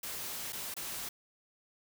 white noise with dropouts, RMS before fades -40 dBFS, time 0.03-1.09 s, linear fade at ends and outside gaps 5 ms, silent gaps 0.524-0.529 / 0.741-0.765 s, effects none

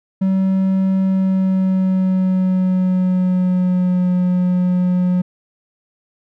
triangle tone with pitch glide, 190.6 to 180.63 Hz, G3 to F#3, -48 to -41 cents, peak -11 dBFS, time 0.21-5.22 s, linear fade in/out 10 ms, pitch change -93 cents, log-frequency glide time 1.02-4.09 s, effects none

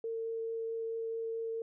sine tone with vibrato, 453.5 Hz, A#4, 48 cents flat, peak -34 dBFS, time 0.04-1.62 s, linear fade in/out 2 ms, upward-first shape triangle, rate 4.6 Hz, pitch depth 8 cents each way, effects none

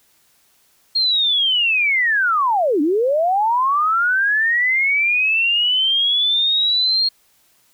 sine linear two-way sweep, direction down then up, 4266 to 277.2 to 4266 Hz, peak -14 dBFS, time 0.95-7.09 s, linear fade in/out 10 ms, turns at 2.81 s, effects white hiss -58 dBFS RMS until 7.73 s

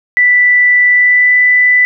sine tone with pitch glide, 1975.5 to 1989.2 Hz, B6 to B6, 0 to +12 cents, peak -5 dBFS, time 0.17-1.85 s, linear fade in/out 0 ms, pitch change +12 cents, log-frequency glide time 0.9-1.34 s, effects none

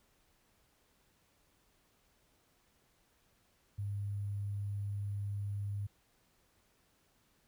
sine tone with sample-and-hold, 101.2 Hz, G#2, 44 cents flat, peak -35 dBFS, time 3.78-5.87 s, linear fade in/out 10 ms, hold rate 11025 Hz, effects pink hiss -72 dBFS RMS until 7.47 s

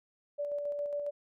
sine tone with tremolo, 580 Hz, D5, 22 cents flat, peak -31 dBFS, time 0.38-1.11 s, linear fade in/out 20 ms, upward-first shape square, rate 7.3 Hz, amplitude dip 30%, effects none

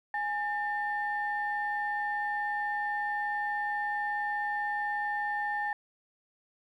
sine tone pair together, 830.6 / 1795.9 Hz, G#5 / A6, 0 / +35 cents, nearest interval octave + minor second, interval 1335 cents, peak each -31 / -32 dBFS, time 0.14-5.73 s, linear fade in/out 2 ms, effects tanh soft clip ceiling -21 dBFS + 11-bit

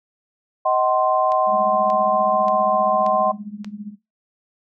sine chord, C diminished, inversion first, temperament just, 627.9 / 753.5 / 1046.5 Hz, Eb5 / Gb5 / C6, +16 / +31 / 0 cents, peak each -20 / -20 / -20 dBFS, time 0.65-3.32 s, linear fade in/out 10 ms
click train, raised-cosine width 0.2 ms, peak -20 dBFS, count 5, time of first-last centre 1.32-3.646 s, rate 1.72 Hz
sine tone with tremolo, 207.7 Hz, G#3, in tune, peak -26 dBFS, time 1.46-3.96 s, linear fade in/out 50 ms, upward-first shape triangle, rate 15 Hz, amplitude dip 90%
effects noise-tail reverb RT60 0.2 s tail -18 dB re dry

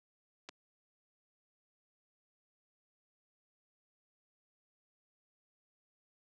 clicks, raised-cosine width 0.2 ms, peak -29 dBFS, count 2, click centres 0.489 / 0.492 s, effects high-pass 200 Hz 12 dB/octave + resampled to 22050 Hz

